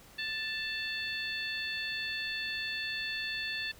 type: harmonic tone with a mistuned harmonic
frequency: 880 Hz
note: A5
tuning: in tune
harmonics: 2 / 3 / 4 / 5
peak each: -37 / -39 / -40 / -41 dBFS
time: 0.18-3.72 s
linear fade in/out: 10 ms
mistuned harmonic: 3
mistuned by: +15 cents
effects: pink hiss -56 dBFS RMS until 3.79 s